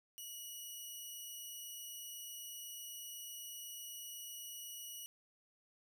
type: tone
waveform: 10% pulse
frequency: 2918 Hz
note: F#7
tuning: 25 cents flat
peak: -38 dBFS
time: 0.18-5.06 s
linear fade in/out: 0 ms
effects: none